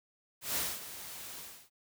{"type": "noise with ADSR envelope", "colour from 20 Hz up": "white", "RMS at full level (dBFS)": -32, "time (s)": [0.41, 1.7], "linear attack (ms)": 150, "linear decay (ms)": 230, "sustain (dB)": -13, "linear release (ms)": 320, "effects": []}